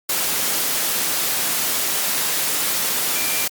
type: tone in noise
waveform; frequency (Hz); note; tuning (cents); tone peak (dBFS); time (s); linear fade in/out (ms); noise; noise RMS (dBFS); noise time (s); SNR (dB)
sine; 2368; D7; +14; -30; 3.15-3.45; 5; white; -21; 0.09-3.48; -12
effects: high-pass 150 Hz 12 dB/octave + Opus 48 kbps